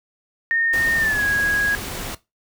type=tone with pitch glide; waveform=sine; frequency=1835 to 1653.8 Hz; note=A#6 to G#6; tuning=-28 to -8 cents; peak=-17 dBFS; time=0.51-1.75 s; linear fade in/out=0 ms; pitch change=-180 cents; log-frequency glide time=0.96-1.24 s
type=noise; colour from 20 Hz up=pink; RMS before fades=-30 dBFS; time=0.73-2.15 s; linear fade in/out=5 ms
effects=noise-tail reverb RT60 0.2 s tail -17 dB re dry